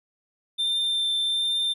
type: tone with vibrato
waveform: triangle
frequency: 3578 Hz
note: A7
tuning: 28 cents sharp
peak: -21 dBFS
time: 0.58-1.74 s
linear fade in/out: 20 ms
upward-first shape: sine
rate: 1.3 Hz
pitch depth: 9 cents each way
effects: none